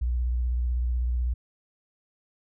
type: tone with vibrato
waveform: sine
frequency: 60.8 Hz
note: B1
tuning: 26 cents flat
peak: -23 dBFS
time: 0.01-1.34 s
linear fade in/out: 10 ms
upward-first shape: sine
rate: 16 Hz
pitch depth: 57 cents each way
effects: none